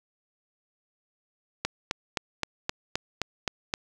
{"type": "click train", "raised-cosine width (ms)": 0.2, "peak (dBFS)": -9, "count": 9, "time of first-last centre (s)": [1.65, 3.739], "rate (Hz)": 3.83, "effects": []}